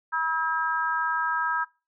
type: harmonic tone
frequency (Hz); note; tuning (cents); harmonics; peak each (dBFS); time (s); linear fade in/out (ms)
322.3; E4; -39; 3 / 4 / 5; -28 / -28 / -28; 0.12-1.65; 20
effects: noise-tail reverb RT60 0.3 s tail -22 dB re dry